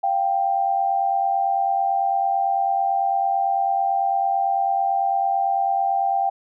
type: tone pair together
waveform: sine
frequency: 695 / 784 Hz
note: F5 / G5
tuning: -9 / 0 cents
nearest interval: major second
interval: 209 cents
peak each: -24 / -19 dBFS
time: 0.03-6.3 s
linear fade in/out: 10 ms
effects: none